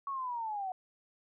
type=linear sweep; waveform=sine; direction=down; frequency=1123 to 730 Hz; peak=-34 dBFS; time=0.07-0.72 s; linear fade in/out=2 ms; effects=none